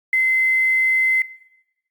sine tone with quantisation, 2058 Hz, C7, 29 cents flat, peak -14 dBFS, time 0.13-1.22 s, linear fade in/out 2 ms, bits 7, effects noise-tail reverb RT60 0.9 s tail -18 dB re dry + Opus 48 kbps

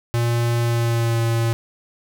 square tone with pitch glide, 118.1 to 115.4 Hz, A#2 to A#2, +23 to -17 cents, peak -18 dBFS, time 0.14-1.53 s, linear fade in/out 0 ms, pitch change -40 cents, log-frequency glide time 0.6-1.2 s, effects none

